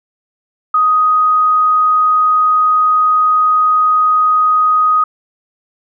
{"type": "tone", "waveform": "sine", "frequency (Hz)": 1250, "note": "D#6", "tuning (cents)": 8, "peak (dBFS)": -8, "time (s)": [0.74, 5.04], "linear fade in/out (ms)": 5, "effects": []}